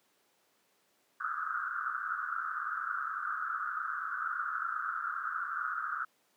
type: band-pass noise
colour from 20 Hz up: white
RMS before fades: -36 dBFS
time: 1.2-6.05 s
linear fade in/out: 5 ms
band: 1200 to 1500 Hz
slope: 96 dB/octave
effects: pink hiss -71 dBFS RMS until 6.36 s + high-pass 300 Hz 12 dB/octave